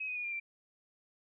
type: tone with pitch steps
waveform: sine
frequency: 2547 / 2497 / 2449 / 2401 / 2355 Hz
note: D#7 / D#7 / D#7 / D7 / D7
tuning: +40 / +6 / -28 / +38 / +4 cents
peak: -35 dBFS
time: 0-0.4 s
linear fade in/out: 10 ms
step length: 80 ms
effects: none